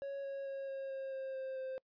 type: tone with pitch steps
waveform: triangle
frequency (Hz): 554.4 / 549.9 / 545.5 / 541.1 / 536.8 / 532.4 / 528.1 / 523.9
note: C#5 / C#5 / C#5 / C#5 / C5 / C5 / C5 / C5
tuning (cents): 0 / -14 / -28 / -42 / +44 / +30 / +16 / +2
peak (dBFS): -37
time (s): 0.02-1.78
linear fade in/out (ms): 0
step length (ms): 220
effects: noise-tail reverb RT60 0.1 s tail -26 dB re dry + resampled to 11025 Hz

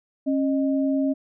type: tone pair together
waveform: sine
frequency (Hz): 272.5 / 618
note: C#4 / D#5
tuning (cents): -29 / -12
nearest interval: octave + major second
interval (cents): 1417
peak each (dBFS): -20 / -28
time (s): 0.26-1.14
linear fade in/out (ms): 20
effects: none

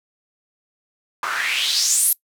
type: noise with band-pass filter sweep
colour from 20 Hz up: white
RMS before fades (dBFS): -20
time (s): 1.23-2.13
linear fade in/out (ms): 2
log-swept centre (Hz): 1100 to 12000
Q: 4
effects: noise-tail reverb RT60 0.1 s tail -22 dB re dry

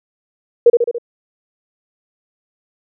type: tone with echo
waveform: sine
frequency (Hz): 474.3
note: A#4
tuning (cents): +30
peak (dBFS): -3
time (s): 0.66-0.7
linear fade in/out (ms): 5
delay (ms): 71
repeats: 4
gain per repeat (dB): -4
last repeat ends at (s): 0.984
effects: none

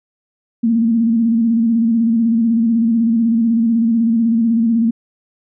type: tone with vibrato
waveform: sine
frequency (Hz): 228.8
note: A#3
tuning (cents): -32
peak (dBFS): -11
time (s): 0.63-4.91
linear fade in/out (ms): 10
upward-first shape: square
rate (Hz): 16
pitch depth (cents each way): 46
effects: none

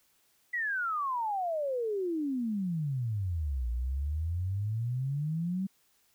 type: exponential two-way sweep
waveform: sine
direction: down then up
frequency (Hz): 1990 to 57.7 to 195.8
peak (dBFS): -29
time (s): 0.53-5.67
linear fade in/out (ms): 10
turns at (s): 3.69
effects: white hiss -69 dBFS RMS until 6.14 s

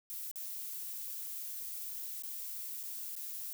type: noise with dropouts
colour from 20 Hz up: violet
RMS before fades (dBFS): -42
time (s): 0.1-3.53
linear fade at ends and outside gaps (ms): 0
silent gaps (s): 0.313-0.358 / 2.222-2.235 / 2.831-2.836 / 3.153-3.164
effects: none

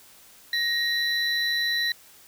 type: tone pair together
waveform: triangle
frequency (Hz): 1875 / 3973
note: A#6 / B7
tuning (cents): +10 / +10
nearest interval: octave + minor second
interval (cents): 1300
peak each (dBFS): -24 / -24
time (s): 0.53-1.92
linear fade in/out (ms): 2
effects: white hiss -52 dBFS RMS until 2.27 s

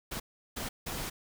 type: noise bursts at uneven times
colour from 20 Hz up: pink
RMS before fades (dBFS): -37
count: 3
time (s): 0.11-0.2 / 0.56-0.69 / 0.86-1.1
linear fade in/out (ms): 10
effects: none

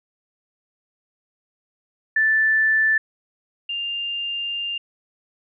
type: tone pair in turn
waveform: sine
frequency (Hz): 1760 / 2799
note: A6 / F7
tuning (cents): 0 / +3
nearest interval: minor sixth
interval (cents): 803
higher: second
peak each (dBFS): -15 / -24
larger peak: first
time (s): 2.16-2.98 / 3.69-4.78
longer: second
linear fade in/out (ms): 5
effects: none

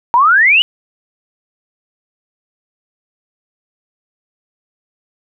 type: exponential sweep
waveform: sine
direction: up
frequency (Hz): 918 to 3024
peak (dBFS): -6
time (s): 0.14-0.62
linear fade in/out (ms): 0
effects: none

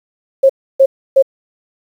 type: tone bursts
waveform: sine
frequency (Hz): 539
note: C#5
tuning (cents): -49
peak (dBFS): -4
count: 3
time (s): 0.43-1.225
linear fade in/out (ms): 10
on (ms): 65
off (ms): 300
effects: 7-bit

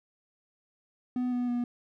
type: tone with pitch steps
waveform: triangle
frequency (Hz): 249.3 / 245.7 / 242.2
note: B3 / B3 / B3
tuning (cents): +16 / -9 / -34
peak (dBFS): -25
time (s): 1.16-1.64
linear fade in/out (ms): 2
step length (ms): 160
effects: none

